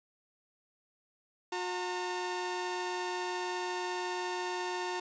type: tone pair together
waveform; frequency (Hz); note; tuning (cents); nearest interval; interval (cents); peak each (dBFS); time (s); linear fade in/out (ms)
sawtooth; 360.8 / 909.2; F#4 / A#5; -44 / -43; octave + major third; 1601; -32 / -33; 1.52-5; 5
effects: resampled to 16000 Hz